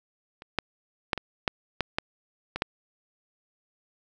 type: clicks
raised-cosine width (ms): 0.3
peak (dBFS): -27 / -8 / -7 / -16 / -7 / -9 / -9 / -15 / -8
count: 9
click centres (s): 0.421 / 0.587 / 1.132 / 1.177 / 1.478 / 1.807 / 1.985 / 2.56 / 2.621
effects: none